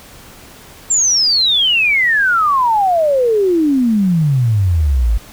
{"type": "exponential sweep", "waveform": "sine", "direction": "down", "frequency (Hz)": [7490, 51.1], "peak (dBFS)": -10, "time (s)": [0.9, 5.18], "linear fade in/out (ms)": 10, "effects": ["pink hiss -39 dBFS RMS until 5.32 s"]}